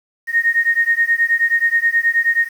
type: beating tone pair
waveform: sine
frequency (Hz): 1851 / 1860.4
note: A#6 / A#6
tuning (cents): -13 / -4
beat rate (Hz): 9.4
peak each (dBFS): -16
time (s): 0.27-2.49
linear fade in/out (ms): 50
effects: 7-bit